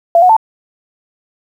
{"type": "tone with pitch steps", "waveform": "sine", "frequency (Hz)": [680, 730, 884], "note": ["F5", "F#5", "A5"], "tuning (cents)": [-46, -24, 8], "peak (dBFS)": -4, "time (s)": [0.15, 0.366], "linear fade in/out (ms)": 2, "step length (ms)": 72, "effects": ["7-bit"]}